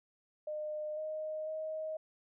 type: tone with pitch steps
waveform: sine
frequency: 608 / 621 / 628 Hz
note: D#5 / D#5 / D#5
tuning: -40 / -3 / +16 cents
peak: -36 dBFS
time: 0.47-1.97 s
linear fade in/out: 5 ms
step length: 500 ms
effects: none